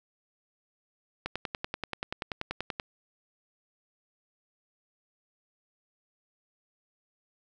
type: click train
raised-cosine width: 0.3 ms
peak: -16 dBFS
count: 17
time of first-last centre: 1.26-2.798 s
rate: 10.4 Hz
effects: none

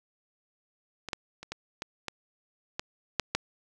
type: clicks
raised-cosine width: 0.2 ms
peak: -20 / -13 / -25 / -18 / -17 / -16 / -14 / -7 / -8 dBFS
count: 9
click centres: 1.087 / 1.132 / 1.43 / 1.52 / 1.821 / 2.083 / 2.795 / 3.197 / 3.35 s
effects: none

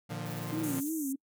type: chord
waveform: sawtooth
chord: Bb major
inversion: none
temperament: equal with one note detuned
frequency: 116.54 / 150.18 / 174.61 Hz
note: Bb2 / D3 / F3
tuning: 0 / +39 / 0 cents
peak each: -36 dBFS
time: 0.09-0.81 s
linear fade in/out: 20 ms
type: noise with tremolo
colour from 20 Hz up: violet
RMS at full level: -46 dBFS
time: 0.25-0.91 s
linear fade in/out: 20 ms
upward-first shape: sine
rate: 18 Hz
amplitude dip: 55%
type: tone with vibrato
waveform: sine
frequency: 293.7 Hz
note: D4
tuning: in tune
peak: -31 dBFS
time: 0.52-1.16 s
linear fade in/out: 10 ms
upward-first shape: sine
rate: 3 Hz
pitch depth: 160 cents each way
type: band-pass noise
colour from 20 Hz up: white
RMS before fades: -42 dBFS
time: 0.63-1.13 s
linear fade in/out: 10 ms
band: 6100 to 15000 Hz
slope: 96 dB/octave
effects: noise-tail reverb RT60 0.1 s tail -25 dB re dry

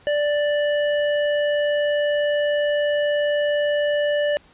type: tone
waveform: square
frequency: 587.3 Hz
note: D5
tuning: in tune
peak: -19 dBFS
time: 0.07-4.37 s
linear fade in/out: 0 ms
effects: pink hiss -53 dBFS RMS until 4.53 s + resampled to 8000 Hz

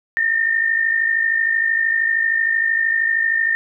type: tone pair together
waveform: sine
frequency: 1809 / 1862 Hz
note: A6 / A#6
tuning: +48 / -2 cents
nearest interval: unison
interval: 50 cents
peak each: -16 / -22 dBFS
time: 0.17-3.55 s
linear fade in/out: 0 ms
effects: none

